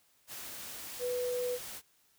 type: tone in noise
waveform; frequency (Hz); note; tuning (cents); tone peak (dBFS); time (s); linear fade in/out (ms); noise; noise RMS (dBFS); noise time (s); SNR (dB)
sine; 493.9; B4; 0; -31; 0.99-1.59; 50; white; -44; 0.27-1.82; +10
effects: white hiss -69 dBFS RMS until 2.18 s